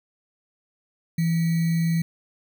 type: tone with sample-and-hold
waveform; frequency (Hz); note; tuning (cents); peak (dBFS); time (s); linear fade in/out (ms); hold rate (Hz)
sine; 165.8; E3; +10; -19; 1.18-2.02; 5; 2100
effects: none